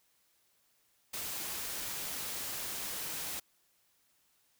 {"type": "noise", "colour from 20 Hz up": "white", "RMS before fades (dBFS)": -39, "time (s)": [1.13, 3.4], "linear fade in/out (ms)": 10, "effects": ["white hiss -72 dBFS RMS until 4.59 s"]}